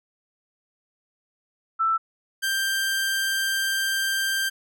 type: tone pair in turn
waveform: sine / sawtooth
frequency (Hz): 1327 / 1578.1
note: E6 / G6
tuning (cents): +11 / +11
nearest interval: minor third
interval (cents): 300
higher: second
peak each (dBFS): -19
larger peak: neither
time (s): 1.79-1.98 / 2.42-4.5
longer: second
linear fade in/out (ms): 20
effects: none